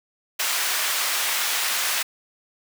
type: high-pass noise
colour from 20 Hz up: pink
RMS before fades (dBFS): -24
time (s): 0.39-2.03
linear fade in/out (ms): 10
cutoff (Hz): 1300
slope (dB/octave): 12
effects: none